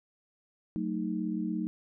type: chord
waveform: sine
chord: D# diminished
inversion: first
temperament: just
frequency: 186.68 / 224 / 311.1 Hz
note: F#3 / A3 / D#4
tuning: +16 / +31 / 0 cents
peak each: -34 dBFS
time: 0.76-1.67 s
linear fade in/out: 0 ms
effects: none